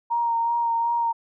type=tone with vibrato; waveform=sine; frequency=932.3 Hz; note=A#5; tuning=in tune; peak=-20 dBFS; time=0.1-1.13 s; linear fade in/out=20 ms; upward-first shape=sine; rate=2.7 Hz; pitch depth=19 cents each way; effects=none